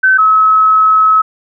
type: tone pair in turn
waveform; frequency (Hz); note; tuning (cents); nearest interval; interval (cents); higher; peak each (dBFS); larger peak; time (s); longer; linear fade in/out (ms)
sine; 1531 / 1287.4; G6 / E6; -41 / -41; minor third; 300; first; -5; neither; 0.03-0.18 / 0.18-1.22; second; 10
effects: none